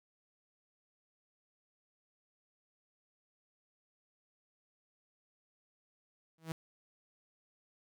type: tone with exponential growth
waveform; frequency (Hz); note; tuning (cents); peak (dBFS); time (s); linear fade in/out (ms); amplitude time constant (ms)
sawtooth; 161.8; E3; -32; -30; 6.38-6.52; 2; 29
effects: none